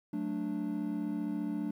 triangle chord, D major, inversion first, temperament equal, 185 / 220 / 293.7 Hz, F#3 / A3 / D4, 0 / 0 / 0 cents, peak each -37 / -35 / -33 dBFS, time 0.13-1.71 s, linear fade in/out 5 ms, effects 11-bit

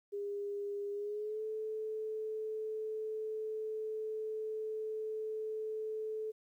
sine tone with pitch glide, 405.8 to 434.9 Hz, G#4 to A4, -40 to -20 cents, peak -36 dBFS, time 0.12-6.32 s, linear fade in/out 20 ms, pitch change +120 cents, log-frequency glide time 0.92-1.42 s, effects 12-bit

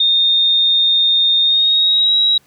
sine tone with pitch glide, 3662 to 3853 Hz, A#7 to B7, -32 to -44 cents, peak -10 dBFS, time 0-2.38 s, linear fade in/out 5 ms, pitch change +88 cents, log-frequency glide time 1.41-2.14 s, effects pink hiss -54 dBFS RMS until 2.46 s + high-pass 60 Hz 12 dB/octave

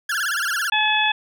40% pulse tone with vibrato, 1529 Hz, G6, 44 cents flat, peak -20 dBFS, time 0.09-0.7 s, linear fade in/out 5 ms, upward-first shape sine, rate 18 Hz, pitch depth 210 cents each way
harmonic tone, 856 Hz, A5, 48 cents flat, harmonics 1 / 2 / 3 / 4, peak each -22 / -22 / -22 / -22 dBFS, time 0.72-1.12 s, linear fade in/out 5 ms
effects none

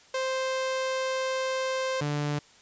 sawtooth tone pair in turn, 523.3 / 146.85 Hz, C5 / D3, 0 / 0 cents, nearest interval octave + minor seventh, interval 2200 cents, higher first, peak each -23 dBFS, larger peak neither, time 0.14-2.01 / 2.01-2.39 s, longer first, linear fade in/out 5 ms, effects white hiss -56 dBFS RMS until 2.61 s + resampled to 16000 Hz

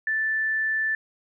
sine tone, 1760 Hz, A6, in tune, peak -22 dBFS, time 0.07-0.95 s, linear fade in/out 2 ms, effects none

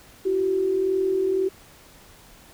sine tone pair together, 339 / 380.9 Hz, E4 / G4, +49 / -50 cents, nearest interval major second, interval 201 cents, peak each -29 / -20 dBFS, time 0.25-1.49 s, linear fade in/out 10 ms, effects pink hiss -50 dBFS RMS until 2.53 s

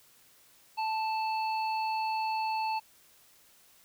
harmonic tone, 880 Hz, A5, in tune, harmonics 1 / 3 / 5, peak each -29 / -39 / -43 dBFS, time 0.77-2.8 s, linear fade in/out 20 ms, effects white hiss -61 dBFS RMS until 3.84 s

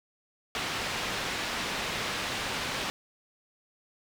white low-pass noise, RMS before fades -33 dBFS, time 0.55-2.9 s, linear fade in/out 0 ms, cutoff 3400 Hz, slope 12 dB/octave, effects none

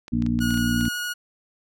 clicks, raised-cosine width 0.2 ms, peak -22 dBFS, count 9, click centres 0.081 / 0.223 / 0.264 / 0.39 / 0.507 / 0.542 / 0.575 / 0.81 / 0.854 s
harmonic tone, 59.2 Hz, A#1, 27 cents sharp, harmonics 1 / 2 / 3 / 4 / 5, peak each -30 / -28 / -30 / -22 / -30 dBFS, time 0.12-0.89 s, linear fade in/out 10 ms
sawtooth tone with vibrato, 1449 Hz, F#6, 37 cents flat, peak -23 dBFS, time 0.4-1.14 s, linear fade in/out 20 ms, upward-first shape sine, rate 11 Hz, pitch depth 8 cents each way
effects none

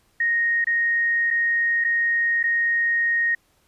sine tone with dropouts, 1864.7 Hz, A#6, in tune, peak -18 dBFS, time 0.2-3.35 s, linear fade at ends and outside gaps 5 ms, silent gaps 0.644-0.669 / 1.305-1.309 / 1.841-1.846 / 2.43-2.438 s, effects pink hiss -63 dBFS RMS until 3.67 s + resampled to 32000 Hz

